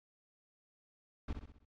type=noise with echo; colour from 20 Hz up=brown; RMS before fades=-37 dBFS; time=1.28-1.33 s; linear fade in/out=5 ms; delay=64 ms; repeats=5; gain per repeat=-6 dB; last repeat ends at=1.65 s; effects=low-pass 4000 Hz 12 dB/octave + AAC 64 kbps